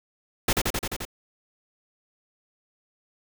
pink noise with echo, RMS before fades -21 dBFS, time 0.48-0.53 s, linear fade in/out 5 ms, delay 87 ms, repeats 6, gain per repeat -2 dB, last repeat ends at 1.052 s, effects none

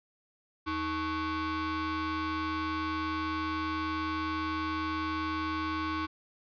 35% pulse ring-modulated tone, 395.8 Hz, G4, 17 cents sharp, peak -26 dBFS, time 0.66-6.07 s, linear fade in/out 20 ms, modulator 710 Hz, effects resampled to 11025 Hz

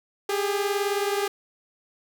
sawtooth beating tone pair, 399.2 / 418.2 Hz, G4 / G#4, +32 / +12 cents, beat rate 19 Hz, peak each -21 / -25 dBFS, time 0.29-1.28 s, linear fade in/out 5 ms, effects 8-bit

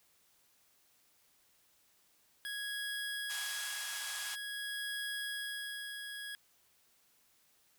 25% pulse tone with tremolo, 1661.2 Hz, G#6, in tune, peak -33 dBFS, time 2.45-6.35 s, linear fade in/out 0 ms, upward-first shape sine, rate 0.48 Hz, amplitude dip 45%
white band-pass noise, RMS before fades -43 dBFS, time 3.29-4.36 s, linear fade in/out 20 ms, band 780 to 11000 Hz, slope 24 dB/octave
effects white hiss -70 dBFS RMS until 7.78 s

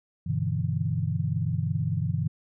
sine chord, E minor seventh, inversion first, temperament equal, 98 / 123.47 / 146.83 / 164.81 Hz, G2 / B2 / D3 / E3, 0 / 0 / 0 / 0 cents, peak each -30 dBFS, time 0.26-2.28 s, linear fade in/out 10 ms, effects none

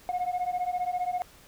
sine beating tone pair, 714 / 729 Hz, F5 / F#5, +38 / -26 cents, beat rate 15 Hz, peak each -28 dBFS, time 0.09-1.22 s, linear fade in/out 0 ms, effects tanh soft clip ceiling -24 dBFS + pink hiss -54 dBFS RMS until 1.47 s

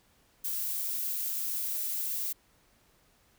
violet noise, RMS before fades -33 dBFS, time 0.44-2.33 s, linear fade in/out 10 ms, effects pink hiss -66 dBFS RMS until 3.38 s

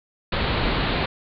pink low-pass noise, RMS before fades -23 dBFS, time 0.32-1.06 s, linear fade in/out 5 ms, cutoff 4400 Hz, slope 96 dB/octave, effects none

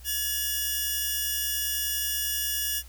5% pulse tone pair together, 1711 / 2875 Hz, A6 / F7, -49 / +50 cents, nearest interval major sixth, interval 899 cents, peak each -20 dBFS, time 0.04-2.83 s, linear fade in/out 50 ms, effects added 62 Hz sine -44 dBFS peak until 2.88 s + white hiss -54 dBFS RMS until 2.88 s

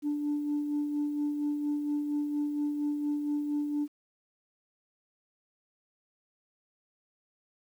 sine tone with tremolo, 293.7 Hz, D4, in tune, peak -25 dBFS, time 0.02-3.88 s, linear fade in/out 50 ms, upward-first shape sine, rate 4.3 Hz, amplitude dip 45%, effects tanh soft clip ceiling -24 dBFS + 10-bit

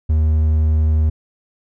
triangle tone, 77.78 Hz, D#2, in tune, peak -10 dBFS, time 0.09-1.1 s, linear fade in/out 10 ms, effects none

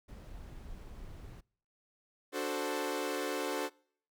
brown noise, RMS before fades -47 dBFS, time 0.08-1.41 s, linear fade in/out 10 ms
sawtooth chord, D dominant seventh, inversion none, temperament equal, 293.7 / 370 / 440 / 523.3 Hz, D4 / F#4 / A4 / C5, 0 / 0 / 0 / 0 cents, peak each -35 dBFS, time 2.32-3.7 s, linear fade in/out 50 ms
effects noise-tail reverb RT60 0.6 s tail -26 dB re dry

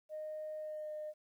sine tone with pitch glide, 617 to 609.9 Hz, D#5 to D#5, -15 to -35 cents, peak -39 dBFS, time 0.09-1.14 s, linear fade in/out 50 ms, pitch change -20 cents, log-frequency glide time 0.59-0.9 s, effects tanh soft clip ceiling -36 dBFS + 12-bit

